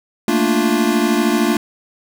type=chord; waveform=square; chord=Bb major seventh; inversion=third; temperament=equal; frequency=220 / 233.1 / 293.7 / 349.2 Hz; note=A3 / Bb3 / D4 / F4; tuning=0 / 0 / 0 / 0 cents; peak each=-20 dBFS; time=0.28-1.57 s; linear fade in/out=2 ms; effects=none

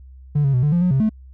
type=tone with pitch steps; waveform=triangle; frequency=146.6 / 137.7 / 125 / 147.8 / 173.5 / 180 / 134 / 217.2 Hz; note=D3 / C#3 / B2 / D3 / F3 / F#3 / C3 / A3; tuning=-3 / -11 / +21 / +11 / -11 / -47 / +42 / -22 cents; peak=-11 dBFS; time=0.35-1.094 s; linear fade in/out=10 ms; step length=93 ms; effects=tanh soft clip ceiling -10 dBFS + added 65 Hz sine -39 dBFS peak until 1.33 s

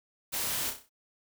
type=noise with echo; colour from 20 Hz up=white; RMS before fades=-33 dBFS; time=0.32-0.71 s; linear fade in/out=20 ms; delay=31 ms; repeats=6; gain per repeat=-6 dB; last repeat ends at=0.896 s; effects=none

